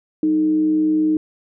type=tone with frequency modulation; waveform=sine; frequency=310.4 Hz; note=D#4; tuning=4 cents flat; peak=-14 dBFS; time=0.23-1.17 s; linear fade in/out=2 ms; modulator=125 Hz; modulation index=0.23; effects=none